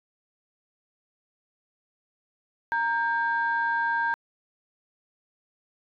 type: tone pair together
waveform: sine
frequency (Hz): 929.2 / 1590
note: A#5 / G6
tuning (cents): -6 / +24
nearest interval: major sixth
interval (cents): 930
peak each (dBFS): -25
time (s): 2.72-4.14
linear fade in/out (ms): 0
effects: tanh soft clip ceiling -16 dBFS